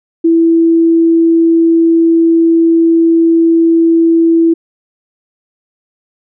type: tone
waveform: sine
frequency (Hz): 330.9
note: E4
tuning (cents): +7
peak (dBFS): -5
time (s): 0.24-4.54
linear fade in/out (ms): 10
effects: none